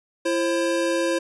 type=tone pair together; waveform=square; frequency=337 / 533 Hz; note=E4 / C5; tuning=+38 / +32 cents; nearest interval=minor sixth; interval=794 cents; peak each=-24 dBFS; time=0.25-1.19 s; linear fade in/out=10 ms; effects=resampled to 24000 Hz